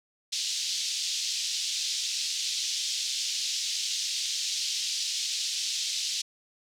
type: band-pass noise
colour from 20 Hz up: white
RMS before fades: -31 dBFS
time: 0.32-6.22 s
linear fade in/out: 10 ms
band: 3200 to 6100 Hz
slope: 24 dB/octave
effects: none